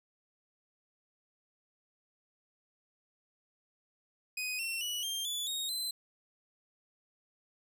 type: tone with pitch steps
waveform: sawtooth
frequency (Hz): 2500 / 2711 / 2939 / 3186 / 3455 / 3746 / 4061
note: D#7 / E7 / F#7 / G7 / A7 / A#7 / B7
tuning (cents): +8 / +48 / -12 / +27 / -32 / +8 / +48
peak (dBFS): -31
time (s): 4.37-5.91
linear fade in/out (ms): 5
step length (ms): 220
effects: none